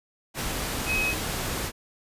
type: tone in noise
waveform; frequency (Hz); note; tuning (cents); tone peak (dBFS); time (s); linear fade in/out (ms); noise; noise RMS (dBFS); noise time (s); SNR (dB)
sine; 2541; D#7; +36; -24; 0.86-1.15; 50; pink; -30; 0.34-1.72; +3
effects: resampled to 32000 Hz